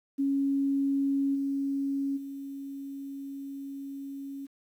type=tone with level steps; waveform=sine; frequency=276.3 Hz; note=C#4; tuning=6 cents flat; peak=-24 / -27 / -36 dBFS; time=0.18-4.47 s; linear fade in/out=20 ms; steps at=1.34 / 2.16 s; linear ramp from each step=20 ms; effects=10-bit